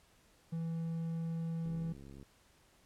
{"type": "tone", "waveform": "triangle", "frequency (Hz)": 164.81, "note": "E3", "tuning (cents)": 0, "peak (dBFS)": -33, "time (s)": [0.52, 1.93], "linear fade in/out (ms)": 10}
{"type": "click train", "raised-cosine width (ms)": 3, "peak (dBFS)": -40, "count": 40, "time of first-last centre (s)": [1.66, 2.228], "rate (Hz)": 68.7}
{"effects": ["pink hiss -67 dBFS RMS until 2.85 s", "low-pass 12000 Hz 12 dB/octave"]}